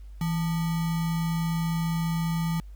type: tone with sample-and-hold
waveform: sine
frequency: 164.8 Hz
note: E3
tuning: in tune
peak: -24 dBFS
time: 0.21-2.6 s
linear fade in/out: 2 ms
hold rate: 1050 Hz
effects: added 50 Hz sine -40 dBFS peak until 2.75 s + pink hiss -66 dBFS RMS until 2.75 s